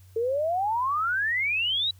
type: exponential sweep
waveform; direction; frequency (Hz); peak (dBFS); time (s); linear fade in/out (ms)
sine; up; 440 to 3962; -23; 0.16-1.91; 5
effects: added 93 Hz sine -49 dBFS peak until 1.99 s + white hiss -62 dBFS RMS until 1.99 s